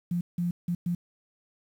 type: tone bursts at uneven times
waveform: sine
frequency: 174.4 Hz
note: F3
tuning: 2 cents flat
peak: -25 dBFS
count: 4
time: 0.11-0.21 / 0.38-0.51 / 0.68-0.75 / 0.86-0.95 s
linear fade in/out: 5 ms
effects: 9-bit